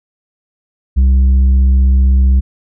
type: tone with tanh clipping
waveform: triangle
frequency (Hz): 65.4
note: C2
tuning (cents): 0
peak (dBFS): -7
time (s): 0.96-2.41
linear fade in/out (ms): 20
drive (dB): 9
effects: none